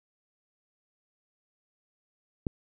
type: click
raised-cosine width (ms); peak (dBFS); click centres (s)
3; -16; 2.468
effects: none